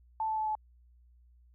sine tone with pitch steps, 880 / 873.4 / 866.9 / 860.4 Hz, A5 / A5 / A5 / A5, 0 / -13 / -26 / -39 cents, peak -29 dBFS, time 0.2-0.552 s, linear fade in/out 2 ms, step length 88 ms, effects added 60 Hz sine -58 dBFS peak until 1.54 s

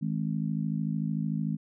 harmonic tone, 53.4 Hz, G#1, 49 cents sharp, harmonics 3 / 4 / 5, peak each -30 / -31 / -37 dBFS, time 0.01-1.57 s, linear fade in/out 20 ms, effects none

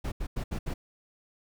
brown noise bursts at uneven times, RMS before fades -32 dBFS, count 5, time 0.04-0.12 / 0.2-0.27 / 0.36-0.44 / 0.51-0.59 / 0.66-0.74 s, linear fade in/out 10 ms, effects none

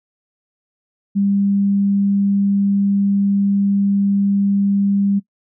sine tone, 199.3 Hz, G3, 29 cents sharp, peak -13 dBFS, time 1.15-5.2 s, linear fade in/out 20 ms, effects noise-tail reverb RT60 0.1 s tail -21 dB re dry

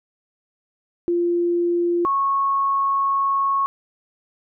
sine tone pair in turn, 346.4 / 1099.8 Hz, F4 / C#6, -14 / -14 cents, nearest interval octave + minor sixth, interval 2000 cents, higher second, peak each -17 dBFS, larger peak neither, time 1.08-2.05 / 2.05-3.66 s, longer second, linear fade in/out 0 ms, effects none

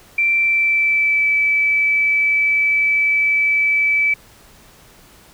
sine tone with pitch glide, 2349 to 2306 Hz, D7 to D7, 0 to -32 cents, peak -13 dBFS, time 0.18-4.14 s, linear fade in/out 5 ms, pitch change -32 cents, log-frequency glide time 0.32-1.29 s, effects pink hiss -47 dBFS RMS until 5.33 s

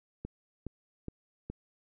click train, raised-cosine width 3 ms, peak -25 dBFS, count 4, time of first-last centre 0.25-1.5 s, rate 2.4 Hz, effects none

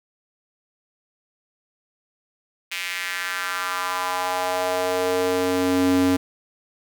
square tone with high-pass filter sweep, 91.5 Hz, F#2, 19 cents flat, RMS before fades -23 dBFS, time 2.71-6.17 s, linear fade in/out 10 ms, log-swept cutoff 2400 to 230 Hz, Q 2.6, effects none

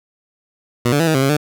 15% pulse tone with pitch steps, 120.7 / 144.8 / 165.4 / 158.2 / 133.3 / 136.7 / 149.5 Hz, B2 / D3 / E3 / D#3 / C3 / C#3 / D3, -39 / -24 / +6 / +29 / +33 / -24 / +31 cents, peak -7 dBFS, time 0.85-1.368 s, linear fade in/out 5 ms, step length 74 ms, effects none

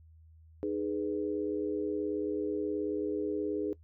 sine chord, G# minor, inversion second, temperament equal with one note detuned, 307.4 / 415.3 / 493.9 Hz, D#4 / G#4 / B4, -21 / 0 / 0 cents, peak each -34 / -33 / -39 dBFS, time 0.63-3.73 s, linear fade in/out 0 ms, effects noise-tail reverb RT60 0.1 s tail -20 dB re dry + added 80 Hz sine -54 dBFS peak until 3.83 s

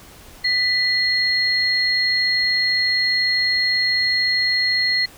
sine tone pair together, 1985 / 4262 Hz, B6 / C8, +8 / +31 cents, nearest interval octave + minor second, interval 1323 cents, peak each -19 dBFS, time 0.44-5.06 s, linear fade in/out 10 ms, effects pink hiss -44 dBFS RMS until 5.17 s

